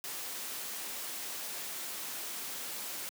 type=noise; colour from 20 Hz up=white; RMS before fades=-40 dBFS; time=0.04-3.09 s; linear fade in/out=0 ms; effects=high-pass 200 Hz 12 dB/octave